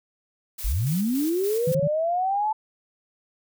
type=noise with tremolo; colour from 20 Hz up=blue; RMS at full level=-35 dBFS; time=0.58-1.75 s; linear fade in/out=10 ms; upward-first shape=square; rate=3.5 Hz; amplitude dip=40%
type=linear sweep; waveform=sine; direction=up; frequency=34.62 to 880 Hz; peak=-21 dBFS; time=0.64-2.53 s; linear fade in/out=10 ms
type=tone bursts; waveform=sine; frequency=155.56 Hz; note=D#3; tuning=in tune; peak=-22 dBFS; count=3; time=1.67-1.876 s; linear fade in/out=5 ms; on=52 ms; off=25 ms
effects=none